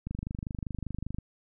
click train, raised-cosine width 5 ms, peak -22 dBFS, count 29, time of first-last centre 0.07-1.186 s, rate 25.1 Hz, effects none

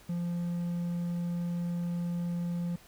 triangle tone, 173.2 Hz, F3, 14 cents flat, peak -28 dBFS, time 0.09-2.76 s, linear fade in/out 5 ms, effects pink hiss -57 dBFS RMS until 2.87 s

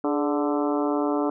harmonic tone with a mistuned harmonic, 146.83 Hz, D3, in tune, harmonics 2 / 3 / 4 / 5 / 6 / 7 / 8 / 9, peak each -24 / -28 / -30 / -32 / -34 / -35 / -36 / -37 dBFS, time 0.04-1.3 s, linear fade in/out 2 ms, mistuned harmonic 3, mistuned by -70 cents, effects none

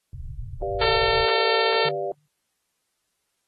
pink low-pass noise, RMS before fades -34 dBFS, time 0.13-1.25 s, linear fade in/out 2 ms, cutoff 140 Hz, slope 96 dB/octave
sine chord, G dominant seventh, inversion none, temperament equal, 392 / 493.9 / 587.3 / 698.5 Hz, G4 / B4 / D5 / F5, 0 / 0 / 0 / 0 cents, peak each -29 / -34 / -30 / -31 dBFS, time 0.62-2.12 s, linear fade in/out 2 ms
harmonic tone, 450 Hz, A4, 39 cents sharp, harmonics 1 / 2 / 3 / 4 / 5 / 6 / 7 / 8 / 9 / 10, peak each -24 / -27 / -29 / -30 / -31 / -32 / -32 / -33 / -34 / -34 dBFS, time 0.81-1.89 s, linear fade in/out 5 ms
sine tone with exponential decay, 147.5 Hz, D3, 8 cents sharp, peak -30 dBFS, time 1.85-2.28 s, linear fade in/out 5 ms, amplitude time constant 93 ms
effects white hiss -75 dBFS RMS until 3.47 s + AAC 32 kbps

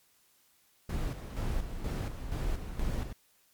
brown noise with tremolo, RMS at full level -32 dBFS, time 0.89-3.13 s, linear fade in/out 5 ms, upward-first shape square, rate 2.1 Hz, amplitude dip 55%, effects white hiss -67 dBFS RMS until 3.53 s + MP3 96 kbps

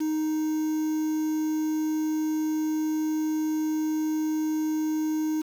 triangle tone with quantisation, 311.1 Hz, D#4, in tune, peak -22 dBFS, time 0-5.42 s, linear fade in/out 10 ms, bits 7, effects none

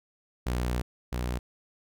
sawtooth tone pair in turn, 61 / 61.33 Hz, B1 / B1, -21 / -11 cents, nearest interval unison, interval 10 cents, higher second, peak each -23 / -25 dBFS, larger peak first, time 0.46-0.82 / 1.12-1.39 s, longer first, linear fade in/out 10 ms, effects none

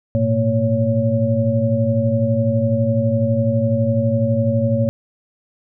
sine tone cluster, 107.8 / 119.8 / 229.9 / 558 Hz, A2 / A#2 / A#3 / C#5, -35 / +48 / -24 / +11 cents, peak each -20 dBFS, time 0.15-4.89 s, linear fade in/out 0 ms, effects none

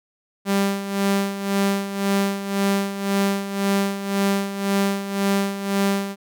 sawtooth tone with tremolo, 197.9 Hz, G3, 17 cents sharp, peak -13 dBFS, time 0.45-6.16 s, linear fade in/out 50 ms, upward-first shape sine, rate 1.9 Hz, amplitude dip 70%, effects none

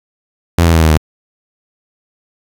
sawtooth tone with pitch steps, 85.2 / 83.25 / 81.35 / 79.49 / 77.68 Hz, F2 / E2 / E2 / D#2 / D#2, -42 / +18 / -22 / +38 / -2 cents, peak -3 dBFS, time 0.58-0.975 s, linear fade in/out 5 ms, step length 79 ms, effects 7-bit

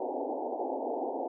white band-pass noise, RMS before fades -34 dBFS, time 0-1.28 s, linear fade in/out 5 ms, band 250 to 870 Hz, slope 96 dB/octave, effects none

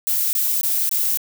violet noise bursts, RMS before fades -20 dBFS, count 4, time 0.07-1.173 s, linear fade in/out 0 ms, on 260 ms, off 21 ms, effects none

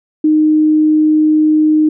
sine tone, 308.2 Hz, D#4, 16 cents flat, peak -7 dBFS, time 0.24-1.89 s, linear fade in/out 5 ms, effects none

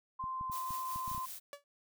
sine tone with pitch glide, 1043 to 1036.4 Hz, C6 to C6, -6 to -17 cents, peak -36 dBFS, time 0.19-1.26 s, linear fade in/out 10 ms, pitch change -11 cents, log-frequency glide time 0.31-0.5 s
clicks, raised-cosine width 5 ms, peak -36 dBFS, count 9, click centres 0.24 / 0.411 / 0.498 / 0.707 / 0.96 / 1.079 / 1.115 / 1.148 / 1.179 s
blue noise with tremolo, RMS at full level -44 dBFS, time 0.51-1.4 s, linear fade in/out 20 ms, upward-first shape triangle, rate 5.3 Hz, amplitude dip 55%
sawtooth tone with exponential decay, 572 Hz, D5, 46 cents flat, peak -37 dBFS, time 1.53-1.64 s, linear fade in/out 1 ms, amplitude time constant 22 ms
effects none

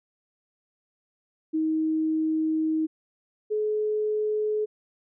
sine tone pair in turn, 315.6 / 426.2 Hz, D#4 / G#4, +25 / +45 cents, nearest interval perfect fourth, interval 520 cents, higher second, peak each -22 / -23 dBFS, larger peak first, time 1.53-2.87 / 3.5-4.66 s, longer first, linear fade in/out 20 ms, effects none

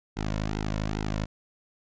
sawtooth tone with flanger, 52.5 Hz, G#1, 19 cents sharp, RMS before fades -30 dBFS, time 0.16-1.26 s, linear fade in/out 20 ms, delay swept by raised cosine 1.7 to 2.54 ms, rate 2.4 Hz, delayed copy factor -0.85, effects resampled to 16000 Hz

